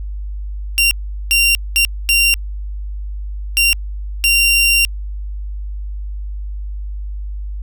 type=tone bursts at uneven times; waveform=sawtooth; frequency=2766 Hz; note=F7; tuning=17 cents flat; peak=-7 dBFS; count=6; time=0.78-0.91 / 1.31-1.55 / 1.76-1.85 / 2.09-2.34 / 3.57-3.73 / 4.24-4.85 s; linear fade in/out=0 ms; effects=added 50 Hz sine -22 dBFS peak until 7.62 s